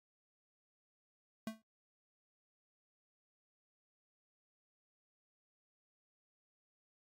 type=tone with exponential decay; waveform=square; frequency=221 Hz; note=A3; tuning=8 cents sharp; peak=-36 dBFS; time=1.47-1.62 s; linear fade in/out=2 ms; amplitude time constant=31 ms; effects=AAC 48 kbps